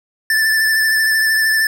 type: tone with vibrato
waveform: square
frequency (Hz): 1760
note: A6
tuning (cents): 0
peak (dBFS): -13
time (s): 0.3-1.67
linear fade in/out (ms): 2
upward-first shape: triangle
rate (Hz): 13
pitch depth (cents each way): 29
effects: none